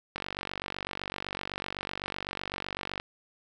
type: click train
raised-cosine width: 0.3 ms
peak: -17 dBFS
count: 137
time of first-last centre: 0.16-2.999 s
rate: 47.9 Hz
effects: none